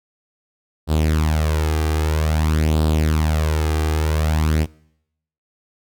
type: tone with flanger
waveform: sawtooth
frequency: 77.78 Hz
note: D#2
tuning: in tune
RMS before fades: -18 dBFS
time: 0.87-4.67 s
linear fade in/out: 50 ms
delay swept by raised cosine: 0.23 to 2.53 ms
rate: 0.51 Hz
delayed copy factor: +0.65
effects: noise-tail reverb RT60 0.8 s tail -24 dB re dry